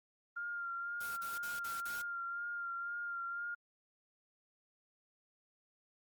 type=tone with vibrato; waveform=sine; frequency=1396.9 Hz; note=F6; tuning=in tune; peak=-38 dBFS; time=0.36-3.55 s; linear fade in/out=10 ms; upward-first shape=sine; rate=2 Hz; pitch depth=25 cents each way
type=noise bursts; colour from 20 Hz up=white; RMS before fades=-48 dBFS; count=5; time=1-2.022 s; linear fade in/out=10 ms; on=170 ms; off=43 ms
effects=Opus 24 kbps